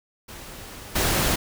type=noise with level steps; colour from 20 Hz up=pink; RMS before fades=-40 / -22 dBFS; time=0.28-1.36 s; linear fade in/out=10 ms; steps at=0.95 s; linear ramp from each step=10 ms; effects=none